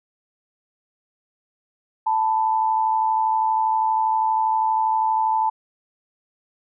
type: tone pair together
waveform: sine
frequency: 880 / 992.5 Hz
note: A5 / B5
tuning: 0 / +8 cents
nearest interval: major second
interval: 208 cents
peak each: -18 / -25 dBFS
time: 2.06-5.5 s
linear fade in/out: 10 ms
effects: none